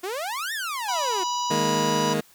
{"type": "exponential two-way sweep", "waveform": "sawtooth", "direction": "up then down", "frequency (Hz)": [345.9, 1864.7, 345.9], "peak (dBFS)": -24, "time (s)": [0.03, 1.24], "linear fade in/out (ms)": 10, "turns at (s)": 0.53}
{"type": "harmonic tone", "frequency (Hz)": 978, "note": "B5", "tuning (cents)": -17, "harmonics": [1, 3, 4, 5, 6, 7], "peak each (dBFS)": [-25, -35, -37, -36, -36, -39], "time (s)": [0.88, 2.14], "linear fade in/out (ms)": 10}
{"type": "chord", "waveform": "20% pulse", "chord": "D# suspended fourth", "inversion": "none", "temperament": "just", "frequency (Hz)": [155.56, 207.4, 233.3], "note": ["D#3", "G#3", "A#3"], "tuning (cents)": [0, -2, 2], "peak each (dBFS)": -23, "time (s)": [1.5, 2.21], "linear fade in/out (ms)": 10}
{"effects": ["white hiss -55 dBFS RMS until 2.34 s"]}